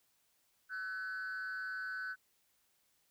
sine tone with frequency modulation, 1509 Hz, F#6, 34 cents sharp, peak -36 dBFS, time 0.69-2.16 s, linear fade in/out 50 ms, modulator 183 Hz, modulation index 0.53, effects tanh soft clip ceiling -37 dBFS + white hiss -75 dBFS RMS until 3.1 s

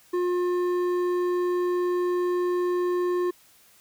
sine tone with hard clipping, 356.5 Hz, F4, 36 cents sharp, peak -24 dBFS, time 0.13-3.31 s, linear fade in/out 10 ms, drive 8 dB, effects white hiss -57 dBFS RMS until 3.8 s

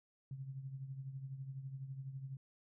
sine tone with tremolo, 134.5 Hz, C3, 48 cents sharp, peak -40 dBFS, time 0.31-2.37 s, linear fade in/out 2 ms, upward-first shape triangle, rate 12 Hz, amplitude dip 70%, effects none

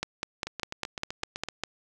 two click trains, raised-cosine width 0.2 ms, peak -12 / -17 dBFS, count 9 / 9, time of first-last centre 0.03-1.636 / 0.47-1.487 s, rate 4.98 / 7.87 Hz, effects none

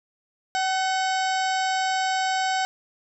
harmonic tone with a mistuned harmonic, 758 Hz, F#5, 42 cents sharp, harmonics 1 / 2 / 3 / 4 / 5 / 6 / 7 / 8 / 10, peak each -23 / -29 / -35 / -36 / -37 / -38 / -37 / -41 / -39 dBFS, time 0.55-2.65 s, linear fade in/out 0 ms, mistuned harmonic 3, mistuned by -58 cents, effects none

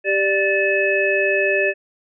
sine tone cluster, 391.9 / 591 / 1751 / 2577 Hz, G4 / D5 / A6 / E7, 0 / +11 / -9 / -40 cents, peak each -21 dBFS, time 0.04-1.74 s, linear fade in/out 50 ms, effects none

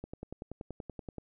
click train, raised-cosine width 2 ms, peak -27 dBFS, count 13, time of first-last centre 0.04-1.183 s, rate 10.5 Hz, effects none

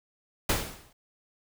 pink noise with exponential decay, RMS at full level -23 dBFS, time 0.49-0.93 s, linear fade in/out 5 ms, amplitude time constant 95 ms, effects none

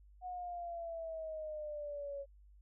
sine exponential sweep, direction down, 734 to 554.4 Hz, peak -40 dBFS, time 0.21-2.26 s, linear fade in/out 50 ms, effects added 50 Hz sine -58 dBFS peak until 2.61 s

